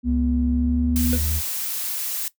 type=tone; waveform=sine; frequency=244.2 Hz; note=B3; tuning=19 cents flat; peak=-20 dBFS; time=0.03-1.19 s; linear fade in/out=50 ms
type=tone with pitch glide; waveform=triangle; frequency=68.5 to 76.89 Hz; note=C#2 to D#2; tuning=-20 to -20 cents; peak=-20 dBFS; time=0.04-1.42 s; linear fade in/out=50 ms; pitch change=+200 cents; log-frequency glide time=0.46-1.27 s
type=noise; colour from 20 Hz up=blue; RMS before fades=-27 dBFS; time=0.96-2.28 s; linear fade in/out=0 ms
type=tone with exponential decay; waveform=square; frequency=493.9 Hz; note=B4; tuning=in tune; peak=-24 dBFS; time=1.13-1.24 s; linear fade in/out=0 ms; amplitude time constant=22 ms
effects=noise-tail reverb RT60 0.1 s tail -17 dB re dry